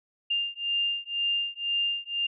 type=beating tone pair; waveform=sine; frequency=2800 / 2802 Hz; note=F7 / F7; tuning=+4 / +5 cents; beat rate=2 Hz; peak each=-29 dBFS; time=0.3-2.27 s; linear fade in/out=10 ms; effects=none